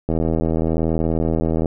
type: click train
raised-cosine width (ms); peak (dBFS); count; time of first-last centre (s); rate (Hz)
2; -7; 128; 0.09-1.658; 81
effects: none